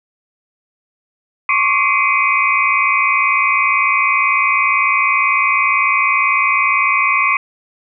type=tone cluster; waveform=sine; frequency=1085 / 1145 / 2071 / 2289 / 2495 Hz; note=C#6 / D6 / C7 / D7 / D#7; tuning=-37 / -44 / -18 / -45 / +4 cents; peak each=-18 dBFS; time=1.49-7.37 s; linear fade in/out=2 ms; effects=none